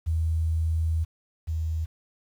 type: tone pair in turn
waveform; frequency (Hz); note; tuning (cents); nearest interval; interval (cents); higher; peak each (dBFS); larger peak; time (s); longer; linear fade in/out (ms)
sine; 80.8 / 80.2; E2 / E2; -34 / -47; unison; 13; first; -22 / -25; first; 0.06-1.05 / 1.47-1.86; first; 20
effects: 9-bit